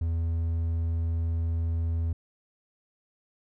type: tone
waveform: triangle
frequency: 82.8 Hz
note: E2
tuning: 8 cents sharp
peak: -23 dBFS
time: 0.01-2.13 s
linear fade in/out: 5 ms
effects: none